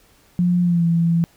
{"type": "tone with pitch glide", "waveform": "sine", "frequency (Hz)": [177, 167.94], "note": ["F3", "E3"], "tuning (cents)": [23, 33], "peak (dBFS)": -14, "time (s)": [0.39, 1.24], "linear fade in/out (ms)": 0, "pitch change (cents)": -90, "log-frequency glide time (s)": [0.62, 0.85], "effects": ["pink hiss -55 dBFS RMS until 1.36 s"]}